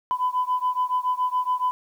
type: beating tone pair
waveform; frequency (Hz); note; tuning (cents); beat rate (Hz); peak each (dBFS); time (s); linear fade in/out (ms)
sine; 1000 / 1007.1; B5 / B5; +21 / +34; 7.1; -23 / -24; 0.11-1.71; 0
effects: tanh soft clip ceiling -15 dBFS + 9-bit